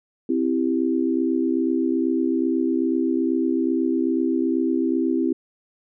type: chord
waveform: sine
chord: C major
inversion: none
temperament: equal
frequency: 261.6 / 329.6 / 392 Hz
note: C4 / E4 / G4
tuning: 0 / 0 / 0 cents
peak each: -22 / -22 / -27 dBFS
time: 0.29-5.33 s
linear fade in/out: 5 ms
effects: none